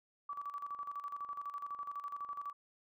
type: tone with tremolo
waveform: sine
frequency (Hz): 1151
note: D6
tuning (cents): -35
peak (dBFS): -38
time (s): 0.29-2.53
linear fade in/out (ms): 5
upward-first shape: square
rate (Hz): 12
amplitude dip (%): 65
effects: none